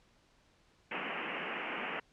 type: band-pass noise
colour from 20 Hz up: white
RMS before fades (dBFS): -39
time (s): 0.91-2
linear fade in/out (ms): 5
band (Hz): 160 to 2900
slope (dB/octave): 96
effects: pink hiss -68 dBFS RMS until 2.12 s + low-pass 6000 Hz 12 dB/octave